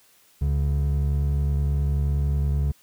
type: tone pair together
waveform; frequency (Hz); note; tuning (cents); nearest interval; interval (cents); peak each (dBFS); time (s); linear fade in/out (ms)
triangle; 71.64 / 142.2; D2 / C#3; -42 / +45; octave; 1187; -19 / -24; 0.41-2.72; 10
effects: white hiss -58 dBFS RMS until 2.82 s